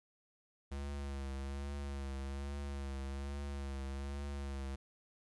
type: tone with vibrato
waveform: square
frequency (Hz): 69.3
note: C#2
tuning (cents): 0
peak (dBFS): -40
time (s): 0.71-4.76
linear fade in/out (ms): 10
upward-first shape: triangle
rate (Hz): 1.2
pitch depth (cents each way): 48
effects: resampled to 24000 Hz + 13-bit